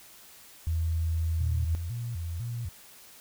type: tone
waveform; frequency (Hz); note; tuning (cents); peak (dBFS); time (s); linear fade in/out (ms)
sine; 81.6; E2; -17; -25; 0.67-1.75; 0
type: tone with vibrato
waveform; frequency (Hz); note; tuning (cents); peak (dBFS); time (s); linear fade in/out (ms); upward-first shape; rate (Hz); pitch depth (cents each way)
sine; 100; G2; +35; -31; 1.4-2.69; 5; square; 2; 290
effects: white hiss -52 dBFS RMS until 3.2 s